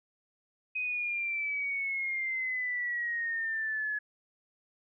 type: exponential sweep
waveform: sine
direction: down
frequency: 2518 to 1694 Hz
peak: -30 dBFS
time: 0.75-3.99 s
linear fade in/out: 10 ms
effects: none